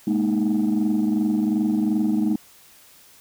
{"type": "chord", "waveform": "sine", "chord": "Ab suspended second", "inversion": "none", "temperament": "equal with one note detuned", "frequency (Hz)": [210.4, 233.1, 311.1], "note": ["Ab3", "Bb3", "Eb4"], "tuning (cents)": [23, 0, 0], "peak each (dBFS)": [-20, -23, -21], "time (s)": [0.07, 2.36], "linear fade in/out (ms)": 5, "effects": ["tanh soft clip ceiling -14 dBFS", "white hiss -51 dBFS RMS until 3.2 s"]}